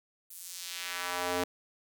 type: tone with high-pass filter sweep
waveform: square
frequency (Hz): 89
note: F2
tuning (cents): +33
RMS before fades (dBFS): -36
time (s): 0.3-1.44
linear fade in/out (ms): 5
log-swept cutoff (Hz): 12000 to 360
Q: 1
effects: none